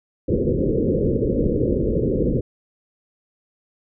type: low-pass noise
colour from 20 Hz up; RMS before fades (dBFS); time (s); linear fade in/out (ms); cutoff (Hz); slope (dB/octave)
white; -20; 0.28-2.41; 10; 530; 96
effects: none